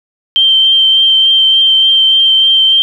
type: tone with vibrato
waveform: sine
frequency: 3136 Hz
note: G7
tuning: in tune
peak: -5 dBFS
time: 0.36-2.82 s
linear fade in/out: 0 ms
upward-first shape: triangle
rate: 3.4 Hz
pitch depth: 14 cents each way
effects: 7-bit